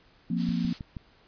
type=chord; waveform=sine; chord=F suspended fourth; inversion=none; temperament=equal; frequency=174.61 / 233.1 / 261.6 Hz; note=F3 / Bb3 / C4; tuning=0 / 0 / 0 cents; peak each=-28 / -29 / -34 dBFS; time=0.3-0.73 s; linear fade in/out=5 ms
type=noise; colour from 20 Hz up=blue; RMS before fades=-36 dBFS; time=0.36-0.8 s; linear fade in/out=50 ms
type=click train; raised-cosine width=5 ms; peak=-24 dBFS; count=4; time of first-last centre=0.49-0.968 s; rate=6.28 Hz
effects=pink hiss -60 dBFS RMS until 1.27 s + resampled to 11025 Hz